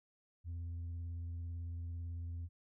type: tone with vibrato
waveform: sine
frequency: 85 Hz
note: F2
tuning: 46 cents flat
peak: -37 dBFS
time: 0.44-2.49 s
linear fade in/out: 50 ms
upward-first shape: triangle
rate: 18 Hz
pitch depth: 28 cents each way
effects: tanh soft clip ceiling -39 dBFS